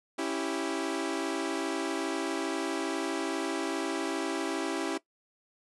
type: chord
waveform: sawtooth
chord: C# diminished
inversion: none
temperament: equal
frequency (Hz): 277.2 / 329.6 / 392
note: C#4 / E4 / G4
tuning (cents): 0 / 0 / 0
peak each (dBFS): -31 / -29 / -32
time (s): 0.18-4.98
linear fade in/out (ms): 10
effects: noise-tail reverb RT60 0.1 s tail -18 dB re dry + resampled to 24000 Hz